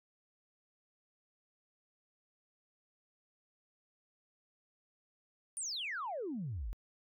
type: exponential sweep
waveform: sine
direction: down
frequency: 9670 to 41.2 Hz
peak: -36 dBFS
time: 5.57-6.73 s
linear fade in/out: 0 ms
effects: tanh soft clip ceiling -32 dBFS